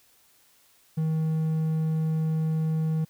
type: tone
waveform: triangle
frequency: 158.6 Hz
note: D#3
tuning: 33 cents sharp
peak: -21 dBFS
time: 0.97-3.05 s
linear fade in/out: 10 ms
effects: white hiss -61 dBFS RMS until 3.09 s